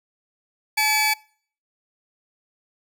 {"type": "tone pair together", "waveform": "sawtooth", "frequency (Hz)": [858, 2289], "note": ["A5", "D7"], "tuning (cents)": [-44, -45], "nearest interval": "octave + perfect fourth", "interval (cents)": 1699, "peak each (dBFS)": [-19, -16], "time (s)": [0.77, 1.14], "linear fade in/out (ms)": 10, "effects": ["noise-tail reverb RT60 0.5 s tail -24 dB re dry"]}